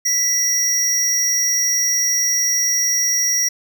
square tone pair together, 1975.5 / 5680 Hz, B6 / F8, 0 / +28 cents, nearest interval octave + tritone, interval 1828 cents, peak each -28 / -16 dBFS, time 0.05-3.49 s, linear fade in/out 10 ms, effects none

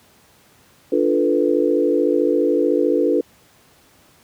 sine chord, B half-diminished seventh, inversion first, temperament equal, 293.7 / 349.2 / 440 / 493.9 Hz, D4 / F4 / A4 / B4, 0 / 0 / 0 / 0 cents, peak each -20 dBFS, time 0.92-3.21 s, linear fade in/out 5 ms, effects pink hiss -53 dBFS RMS until 4.23 s + high-pass 80 Hz 12 dB/octave

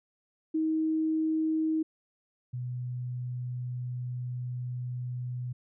sine tone pair in turn, 316.4 / 124.12 Hz, D#4 / B2, +29 / +9 cents, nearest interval octave + major third, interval 1620 cents, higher first, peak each -25 / -32 dBFS, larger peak first, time 0.54-1.83 / 2.53-5.53 s, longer second, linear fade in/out 10 ms, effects none

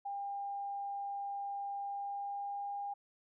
sine tone with pitch glide, 801 to 807 Hz, G5 to G#5, +37 to -50 cents, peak -37 dBFS, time 0.05-2.94 s, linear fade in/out 10 ms, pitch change +13 cents, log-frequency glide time 1.77-2.77 s, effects none

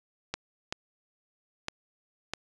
clicks, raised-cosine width 0.2 ms, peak -14 dBFS, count 4, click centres 0.34 / 0.725 / 1.684 / 2.336 s, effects resampled to 22050 Hz

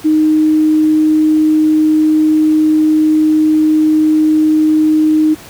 sine tone, 310 Hz, D#4, 6 cents flat, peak -7 dBFS, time 0.04-5.35 s, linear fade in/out 20 ms, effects pink hiss -35 dBFS RMS until 5.49 s + high-pass 80 Hz 12 dB/octave

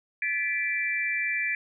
sine tone cluster, 1733 / 1977 / 2347 Hz, A6 / B6 / D7, -27 / +1 / -2 cents, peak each -31 / -31 / -28 dBFS, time 0.22-1.55 s, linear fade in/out 2 ms, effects none

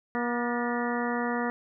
harmonic tone with a mistuned harmonic, 239.7 Hz, A#3, 48 cents sharp, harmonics 1 / 2 / 3 / 4 / 5 / 6 / 7 / 8, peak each -30 / -33 / -35 / -36 / -37 / -38 / -38 / -39 dBFS, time 0.15-1.5 s, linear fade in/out 0 ms, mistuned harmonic 7, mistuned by +75 cents, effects none

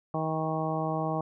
harmonic tone with a mistuned harmonic, 158.6 Hz, D#3, 33 cents sharp, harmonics 1 / 2 / 3 / 4 / 5 / 6 / 7, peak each -32 / -35 / -37 / -34 / -34 / -41 / -37 dBFS, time 0.14-1.21 s, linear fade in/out 2 ms, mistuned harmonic 7, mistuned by -17 cents, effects none

